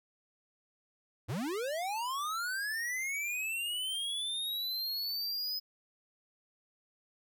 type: linear sweep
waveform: square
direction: up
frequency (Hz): 86.7 to 5070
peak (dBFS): -34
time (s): 1.28-5.6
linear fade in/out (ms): 20
effects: none